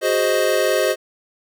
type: chord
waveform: square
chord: Ab dominant seventh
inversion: third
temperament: equal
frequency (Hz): 370 / 415.3 / 523.3 / 622.3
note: Gb4 / Ab4 / C5 / Eb5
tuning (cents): 0 / 0 / 0 / 0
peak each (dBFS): -24 / -24 / -21 / -21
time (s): 0.01-0.96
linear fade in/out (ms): 50
effects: none